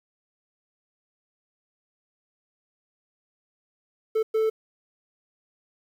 triangle tone bursts at uneven times, 440 Hz, A4, in tune, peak -18 dBFS, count 2, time 4.15-4.23 / 4.34-4.5 s, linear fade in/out 10 ms, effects 9-bit

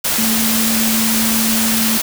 sine tone in noise, 223.2 Hz, A3, 25 cents sharp, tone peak -17 dBFS, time 0.18-1.98 s, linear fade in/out 10 ms, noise white, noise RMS -17 dBFS, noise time 0.04-2.02 s, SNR -3 dB, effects none

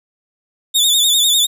sawtooth tone with vibrato, 3593 Hz, A7, 36 cents sharp, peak -8 dBFS, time 0.74-1.47 s, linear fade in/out 20 ms, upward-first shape sine, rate 10 Hz, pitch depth 82 cents each way, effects none

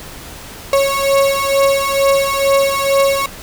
35% pulse beating tone pair, 550 / 552.2 Hz, C#5 / C#5, -14 / -7 cents, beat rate 2.2 Hz, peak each -13 dBFS, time 0.73-3.26 s, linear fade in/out 2 ms, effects pink hiss -33 dBFS RMS until 3.42 s

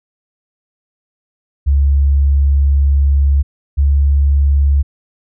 sine tone pair in turn, 70 / 70.4 Hz, C#2 / C#2, +18 / +27 cents, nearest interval unison, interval 9 cents, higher second, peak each -8 dBFS, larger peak neither, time 1.66-3.43 / 3.77-4.83 s, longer first, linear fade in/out 20 ms, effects none

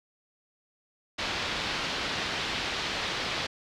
white low-pass noise, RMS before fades -32 dBFS, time 1.18-3.47 s, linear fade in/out 10 ms, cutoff 4300 Hz, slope 24 dB/octave, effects none

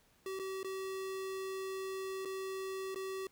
square tone with dropouts, 382.5 Hz, G4, 42 cents flat, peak -39 dBFS, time 0.26-3.27 s, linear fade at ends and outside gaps 2 ms, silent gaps 0.391-0.396 / 0.631-0.645 / 2.25-2.255 / 2.946-2.958 s, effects pink hiss -69 dBFS RMS until 3.31 s

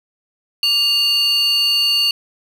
triangle tone pair together, 2814 / 4467 Hz, F7 / C#8, +12 / +12 cents, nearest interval minor sixth, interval 800 cents, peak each -13 dBFS, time 0.63-2.11 s, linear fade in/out 2 ms, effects tanh soft clip ceiling -9 dBFS + 8-bit

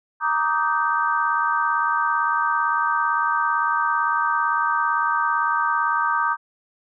sine chord, Eb major seventh, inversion second, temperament just, 933.4 / 1166.7 / 1244.5 / 1555.6 Hz, Bb5 / D6 / Eb6 / G6, +2 / -12 / 0 / -14 cents, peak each -24 dBFS, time 0.2-6.37 s, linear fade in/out 50 ms, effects none

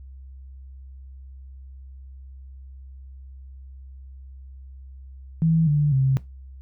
sine tone with pitch steps, 162.5 / 147.3 / 133.52 Hz, E3 / D3 / C3, -24 / +6 / +35 cents, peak -16 dBFS, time 5.42-6.17 s, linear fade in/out 0 ms, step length 250 ms, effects noise-tail reverb RT60 0.2 s tail -18 dB re dry + added 66 Hz sine -39 dBFS peak until 6.61 s

